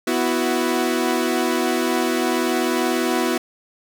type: chord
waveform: sawtooth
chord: B suspended fourth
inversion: none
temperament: equal with one note detuned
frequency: 247.8 / 329.6 / 370 Hz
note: B3 / E4 / F#4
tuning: +6 / 0 / 0 cents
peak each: -19 dBFS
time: 0.07-3.38 s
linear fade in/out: 5 ms
effects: none